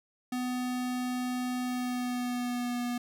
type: tone with pitch glide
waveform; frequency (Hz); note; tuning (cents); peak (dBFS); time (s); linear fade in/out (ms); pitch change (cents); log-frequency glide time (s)
square; 250 to 243; B3 to B3; +21 to -28; -31; 0.32-2.98; 5; -49; 1.65-2.82
effects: none